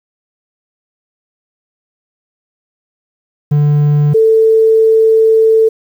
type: tone pair in turn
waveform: triangle / sine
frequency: 147.3 / 444 Hz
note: D3 / A4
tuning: +6 / +16 cents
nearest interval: octave + perfect fifth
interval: 1910 cents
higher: second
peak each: -5 dBFS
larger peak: neither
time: 3.51-4.14 / 4.14-5.69 s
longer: second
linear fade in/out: 10 ms
effects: 7-bit